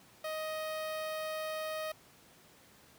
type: tone with notch filter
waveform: sawtooth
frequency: 626 Hz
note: D#5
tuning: 10 cents sharp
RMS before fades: -38 dBFS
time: 0.24-1.92 s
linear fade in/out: 5 ms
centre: 6900 Hz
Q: 1.9
effects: pink hiss -60 dBFS RMS until 2.98 s + high-pass 100 Hz 12 dB/octave